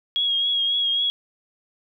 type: tone with vibrato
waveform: sine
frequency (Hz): 3295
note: G#7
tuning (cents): -14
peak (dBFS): -19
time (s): 0.16-1.1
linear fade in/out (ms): 0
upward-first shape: triangle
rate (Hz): 3.7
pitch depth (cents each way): 36
effects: 10-bit